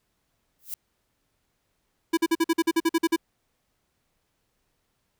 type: noise with exponential growth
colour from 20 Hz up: violet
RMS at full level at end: -29 dBFS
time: 0.59-0.74 s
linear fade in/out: 1 ms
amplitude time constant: 31 ms
type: tone bursts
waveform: square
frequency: 330 Hz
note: E4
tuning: 2 cents sharp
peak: -19 dBFS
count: 12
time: 2.13-3.163 s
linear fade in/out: 10 ms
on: 43 ms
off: 47 ms
effects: pink hiss -74 dBFS RMS until 5.19 s